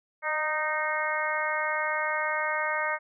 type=harmonic tone with a mistuned harmonic; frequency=308.8 Hz; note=D#4; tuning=13 cents flat; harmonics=2 / 3 / 4 / 5 / 6 / 7; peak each=-33 / -33 / -33 / -33 / -33 / -33 dBFS; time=0.22-2.99 s; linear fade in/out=50 ms; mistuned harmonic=2; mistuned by=-22 cents; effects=none